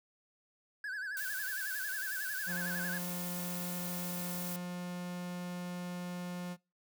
triangle tone with vibrato, 1600 Hz, G6, 35 cents sharp, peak -35 dBFS, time 0.84-2.98 s, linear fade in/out 2 ms, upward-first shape sine, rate 11 Hz, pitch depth 120 cents each way
blue noise, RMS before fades -42 dBFS, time 1.17-4.56 s, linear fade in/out 0 ms
45% pulse tone, 177.7 Hz, F3, 30 cents sharp, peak -38 dBFS, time 2.46-6.57 s, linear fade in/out 50 ms
effects noise-tail reverb RT60 0.3 s tail -25 dB re dry

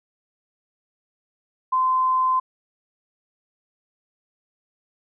sine tone, 1032 Hz, C6, 24 cents flat, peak -17 dBFS, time 1.72-2.4 s, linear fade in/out 10 ms, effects none

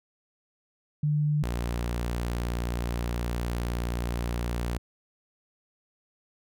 sine / sawtooth tone pair in turn, 149.2 / 59.21 Hz, D3 / A#1, +28 / +28 cents, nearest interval octave + major third, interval 1600 cents, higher first, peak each -22 / -24 dBFS, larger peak first, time 1.03-1.43 / 1.43-4.78 s, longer second, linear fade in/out 5 ms, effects none

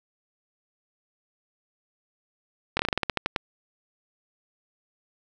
slowing click train, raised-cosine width 0.3 ms, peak -7 dBFS, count 12, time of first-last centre 2.77-3.362 s, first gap 23 ms, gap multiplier 1.16, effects none

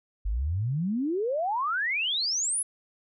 sine exponential sweep, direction up, 46 to 10930 Hz, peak -25 dBFS, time 0.25-2.63 s, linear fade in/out 10 ms, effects none

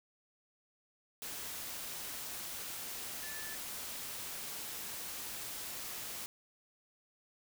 sine tone in noise, 1746 Hz, A6, 14 cents flat, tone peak -47 dBFS, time 3.23-3.55 s, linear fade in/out 0 ms, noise white, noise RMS -43 dBFS, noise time 1.22-6.26 s, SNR -7 dB, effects none

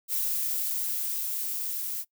violet noise with level ramp, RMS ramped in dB -28 to -33 dBFS, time 0.08-2.05 s, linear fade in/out 50 ms, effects noise-tail reverb RT60 0.1 s tail -21 dB re dry

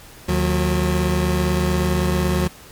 25% pulse tone pair together, 76 / 181.2 Hz, D#2 / F#3, -40 / -36 cents, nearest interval octave + minor third, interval 1504 cents, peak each -16 dBFS, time 0.28-2.48 s, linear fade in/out 10 ms, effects pink hiss -43 dBFS RMS until 2.71 s + MP3 96 kbps

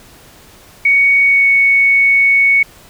sine tone with pitch glide, 2234 to 2220 Hz, C#7 to C#7, +13 to +2 cents, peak -7 dBFS, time 0.85-2.63 s, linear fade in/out 5 ms, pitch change -11 cents, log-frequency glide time 1.24-1.47 s, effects pink hiss -42 dBFS RMS until 2.89 s

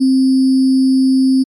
sine tone with sample-and-hold, 263.1 Hz, C4, 10 cents sharp, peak -8 dBFS, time 0-1.44 s, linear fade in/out 20 ms, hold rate 4900 Hz, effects low-pass 9000 Hz 12 dB/octave + MP3 96 kbps

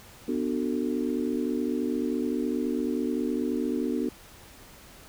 sine chord, B minor seventh, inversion none, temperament just, 246.9 / 296.3 / 370.4 / 444.5 Hz, B3 / D4 / F#4 / A4, 0 / +15 / +2 / +18 cents, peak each -29 / -30 / -32 / -35 dBFS, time 0.28-4.09 s, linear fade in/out 5 ms, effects pink hiss -50 dBFS RMS until 5.08 s

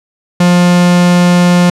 45% pulse tone, 176.6 Hz, F3, 20 cents sharp, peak -5 dBFS, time 0.4-1.7 s, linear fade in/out 5 ms, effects low-pass 9000 Hz 12 dB/octave

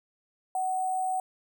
sine tone with sample-and-hold, 747 Hz, F#5, 16 cents sharp, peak -26 dBFS, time 0.55-1.2 s, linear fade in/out 2 ms, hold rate 8820 Hz, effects none

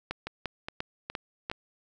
two click trains, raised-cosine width 0.3 ms, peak -16 / -19 dBFS, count 5 / 4, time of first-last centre 0.11-1.499 / 0.27-1.515 s, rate 2.88 / 2.41 Hz, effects none

